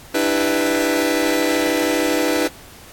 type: chord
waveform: sawtooth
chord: E minor seventh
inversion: third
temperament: just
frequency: 296.7 / 329.6 / 395.6 / 494.4 Hz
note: D4 / E4 / G4 / B4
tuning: +18 / 0 / +16 / +2 cents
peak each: -17 / -17 / -22 / -17 dBFS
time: 0.14-2.48 s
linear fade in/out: 10 ms
effects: pink hiss -42 dBFS RMS until 2.92 s + AAC 64 kbps